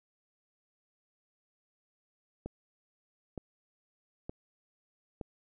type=click train; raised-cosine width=2 ms; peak=-25 dBFS; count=4; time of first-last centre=2.46-5.212 s; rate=1.09 Hz; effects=none